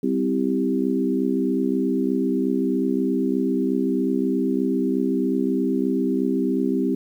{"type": "harmonic tone with a mistuned harmonic", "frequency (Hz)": 65.6, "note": "C2", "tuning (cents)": 5, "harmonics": [3, 4, 5, 6], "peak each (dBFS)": [-26, -22, -26, -26], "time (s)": [0.03, 6.95], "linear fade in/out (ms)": 5, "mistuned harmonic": 4, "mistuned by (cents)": -16, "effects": ["9-bit"]}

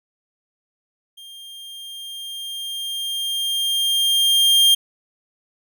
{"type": "tone with level ramp", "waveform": "45% pulse", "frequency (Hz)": 3200, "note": "G7", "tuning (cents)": 35, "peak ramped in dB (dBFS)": [-38, -10], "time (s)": [1.17, 4.75], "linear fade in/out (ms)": 10, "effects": []}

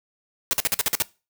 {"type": "noise bursts", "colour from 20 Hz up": "white", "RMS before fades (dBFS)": -21, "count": 8, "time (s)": [0.51, 1.022], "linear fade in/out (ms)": 0, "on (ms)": 22, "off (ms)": 48, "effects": ["noise-tail reverb RT60 0.3 s tail -21 dB re dry"]}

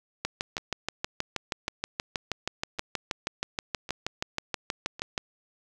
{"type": "two click trains", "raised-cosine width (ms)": 0.2, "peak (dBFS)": [-11, -23], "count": [32, 5], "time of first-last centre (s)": [[0.25, 5.178], [0.58, 4.995]], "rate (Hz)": [6.29, 0.906], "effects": []}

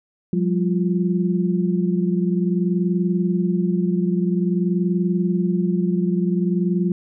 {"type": "tone cluster", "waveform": "sine", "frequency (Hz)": [178.6, 199.1, 350], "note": ["F3", "G3", "F4"], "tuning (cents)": [39, 27, 4], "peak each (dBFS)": [-19, -23, -25], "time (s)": [0.33, 6.92], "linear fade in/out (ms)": 2, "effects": []}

